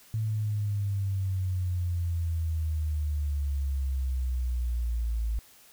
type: exponential sweep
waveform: sine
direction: down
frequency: 110.7 to 54.7 Hz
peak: -26 dBFS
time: 0.14-5.39 s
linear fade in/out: 0 ms
effects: white hiss -56 dBFS RMS until 5.72 s